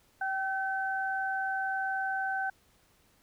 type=tone pair together; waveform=sine; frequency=772 / 1530.7 Hz; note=G5 / G6; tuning=-27 / -42 cents; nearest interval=octave; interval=1185 cents; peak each=-32 / -32 dBFS; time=0.21-2.5 s; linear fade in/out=5 ms; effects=pink hiss -66 dBFS RMS until 3.22 s